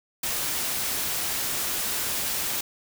white noise, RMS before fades -28 dBFS, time 0.23-2.61 s, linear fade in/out 5 ms, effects none

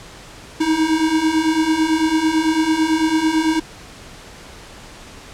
square beating tone pair, 311.1 / 320.1 Hz, D#4 / D#4, 0 / +49 cents, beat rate 9 Hz, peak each -21 / -17 dBFS, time 0.6-3.6 s, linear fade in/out 10 ms, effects pink hiss -39 dBFS RMS until 5.33 s + low-pass 8000 Hz 12 dB/octave

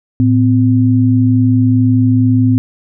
sine tone pair together, 111 / 255.6 Hz, A2 / C4, +16 / -40 cents, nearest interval octave + major second, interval 1444 cents, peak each -10 dBFS, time 0.2-2.58 s, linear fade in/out 0 ms, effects none

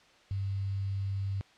sine tone with quantisation, 98 Hz, G2, in tune, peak -30 dBFS, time 0.31-1.41 s, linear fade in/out 0 ms, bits 9, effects white hiss -60 dBFS RMS until 1.57 s + low-pass 4000 Hz 12 dB/octave

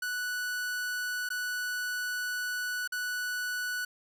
45% pulse tone with dropouts, 1480 Hz, F#6, in tune, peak -31 dBFS, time 0.02-3.85 s, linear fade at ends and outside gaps 5 ms, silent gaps 1.29-1.302 / 2.876-2.921 s, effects none

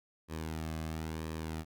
sawtooth tone with flanger, 79.5 Hz, D#2, 38 cents sharp, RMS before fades -39 dBFS, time 0.28-1.65 s, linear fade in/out 50 ms, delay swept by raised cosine 1.4 to 2.17 ms, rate 0.99 Hz, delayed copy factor -0.5, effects none

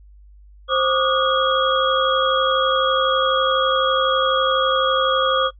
sine tone cluster, 526 / 1157 / 1229 / 1447 / 3305 Hz, C5 / D6 / D#6 / F#6 / G#7, +9 / -26 / -22 / -39 / -9 cents, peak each -20 / -24 / -21 / -26 / -22 dBFS, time 0.68-5.51 s, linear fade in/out 50 ms, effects noise-tail reverb RT60 0.1 s tail -21 dB re dry + added 50 Hz sine -43 dBFS peak until 5.59 s

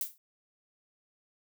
violet noise with exponential decay, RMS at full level -29 dBFS, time 0.01-0.18 s, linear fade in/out 1 ms, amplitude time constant 35 ms, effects none

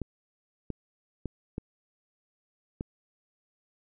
clicks, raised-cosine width 3 ms, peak -20 dBFS, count 5, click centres 0.017 / 0.703 / 1.257 / 1.581 / 2.809 s, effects none

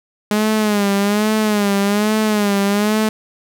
sawtooth tone with vibrato, 207.7 Hz, G#3, in tune, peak -10 dBFS, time 0.31-3.09 s, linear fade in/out 2 ms, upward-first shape sine, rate 1.2 Hz, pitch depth 78 cents each way, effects none

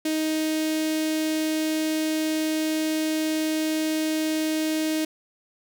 sawtooth tone with notch filter, 313 Hz, D#4, 10 cents sharp, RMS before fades -25 dBFS, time 0.05-5.05 s, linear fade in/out 5 ms, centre 1100 Hz, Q 0.72, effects none

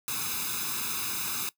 white noise with comb filter, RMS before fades -32 dBFS, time 0.08-1.49 s, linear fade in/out 0 ms, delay 0.79 ms, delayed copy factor +0.85, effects noise-tail reverb RT60 0.1 s tail -19 dB re dry + high-pass 100 Hz 12 dB/octave

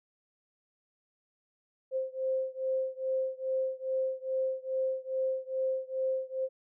sine beating tone pair, 523.3 / 525.7 Hz, C5 / C5, 0 / +8 cents, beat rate 2.4 Hz, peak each -32 / -33 dBFS, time 1.91-6.49 s, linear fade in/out 50 ms, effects none

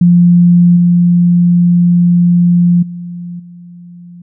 sine tone with level steps, 174.61 Hz, F3, in tune, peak -3 / -5 / -21 / -30 dBFS, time 0.01-4.22 s, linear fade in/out 5 ms, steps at 0.76 / 2.82 / 3.39 s, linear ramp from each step 10 ms, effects none

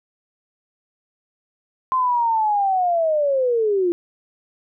sine linear sweep, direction down, 1046.5 to 338.2 Hz, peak -16 dBFS, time 1.92-3.92 s, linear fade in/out 0 ms, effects none

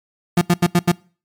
35% pulse tone bursts, 174.61 Hz, F3, in tune, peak -9 dBFS, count 5, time 0.37-0.918 s, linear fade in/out 5 ms, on 44 ms, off 82 ms, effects noise-tail reverb RT60 0.4 s tail -24 dB re dry + MP3 96 kbps

